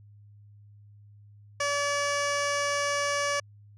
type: tone with low-pass filter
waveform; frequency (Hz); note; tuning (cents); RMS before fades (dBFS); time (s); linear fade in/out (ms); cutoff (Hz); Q
15% pulse; 573; D5; -43; -28; 1.6-3.4; 5; 6600; 1.7
effects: added 103 Hz sine -50 dBFS peak until 3.77 s